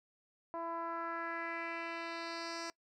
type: tone with low-pass filter sweep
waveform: 10% pulse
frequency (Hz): 334.1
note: E4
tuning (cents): +23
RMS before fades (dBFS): -41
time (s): 0.54-2.7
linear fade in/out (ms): 0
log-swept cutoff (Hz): 870 to 6100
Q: 2.5
effects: noise-tail reverb RT60 0.1 s tail -22 dB re dry